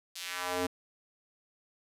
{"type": "tone with high-pass filter sweep", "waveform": "square", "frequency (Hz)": 90.1, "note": "F#2", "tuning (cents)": -45, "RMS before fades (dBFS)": -35, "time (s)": [0.15, 0.67], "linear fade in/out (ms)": 10, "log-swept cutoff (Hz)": [4400, 290], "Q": 1.2, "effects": ["resampled to 32000 Hz", "9-bit"]}